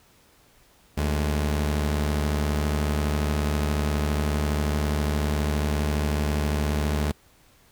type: tone pair together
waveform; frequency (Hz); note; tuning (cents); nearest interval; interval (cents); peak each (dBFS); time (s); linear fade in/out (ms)
sawtooth; 74.53 / 211.2; D2 / G#3; +26 / +29; octave + tritone; 1803; -19 / -27; 0.97-7.12; 10
effects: pink hiss -58 dBFS RMS until 7.71 s